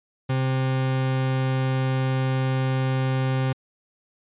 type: tone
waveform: 40% pulse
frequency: 131.4 Hz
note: C3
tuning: 8 cents sharp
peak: -20 dBFS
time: 0.29-3.53 s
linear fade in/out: 10 ms
effects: resampled to 8000 Hz